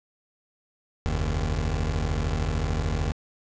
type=tone pair together; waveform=25% pulse; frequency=45.57 / 77.78 Hz; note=F#1 / D#2; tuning=-26 / 0 cents; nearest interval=major sixth; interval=926 cents; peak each=-23 dBFS; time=1.06-3.12 s; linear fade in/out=0 ms; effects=resampled to 16000 Hz + 8-bit